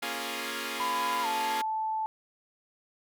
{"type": "chord", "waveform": "5% pulse", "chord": "Bb minor seventh", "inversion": "none", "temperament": "equal", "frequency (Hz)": [233.1, 277.2, 349.2, 415.3], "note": ["Bb3", "Db4", "F4", "Ab4"], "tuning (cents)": [0, 0, 0, 0], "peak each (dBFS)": -27, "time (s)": [0.02, 1.62], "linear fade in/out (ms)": 10}
{"type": "tone with pitch glide", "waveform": "sine", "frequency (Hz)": [1000, 875.6], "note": ["B5", "A5"], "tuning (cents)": [21, -9], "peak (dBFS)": -28, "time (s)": [0.8, 2.06], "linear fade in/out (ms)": 0, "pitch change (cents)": -230, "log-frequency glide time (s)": [1.22, 1.27]}
{"effects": []}